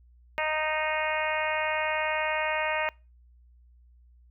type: harmonic tone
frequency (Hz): 309.9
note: D#4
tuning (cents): -7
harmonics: 2 / 3 / 4 / 5 / 6 / 7 / 8 / 9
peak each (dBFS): -31 / -32 / -37 / -37 / -34 / -34 / -35 / -39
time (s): 0.38-2.89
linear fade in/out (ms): 0
effects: noise-tail reverb RT60 0.3 s tail -26 dB re dry + added 60 Hz sine -54 dBFS peak until 4.3 s